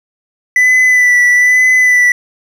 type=tone with vibrato; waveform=triangle; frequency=1988 Hz; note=B6; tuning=11 cents sharp; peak=-4 dBFS; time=0.56-2.12 s; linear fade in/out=2 ms; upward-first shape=sine; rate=1.1 Hz; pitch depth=25 cents each way; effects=none